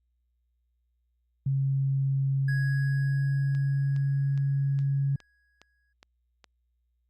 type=tone with pitch glide; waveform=sine; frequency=136.1 to 138.4 Hz; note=C#3 to C#3; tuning=-31 to -2 cents; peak=-23 dBFS; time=1.46-5.16 s; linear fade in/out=5 ms; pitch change=+29 cents; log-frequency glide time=2.63-3.2 s
type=tone with exponential decay; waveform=triangle; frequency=1661.2 Hz; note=G#6; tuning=in tune; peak=-31 dBFS; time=2.48-5.93 s; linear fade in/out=5 ms; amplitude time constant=750 ms
type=click train; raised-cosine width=0.2 ms; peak=-32 dBFS; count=8; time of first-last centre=3.55-6.443 s; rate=2.42 Hz
effects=added 60 Hz sine -70 dBFS peak until 7.09 s + Opus 48 kbps